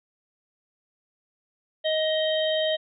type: harmonic tone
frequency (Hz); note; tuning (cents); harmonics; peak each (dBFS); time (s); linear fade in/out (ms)
627; D#5; +13; 1 / 3 / 5 / 6; -23 / -34 / -29 / -33; 1.84-2.77; 20
effects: none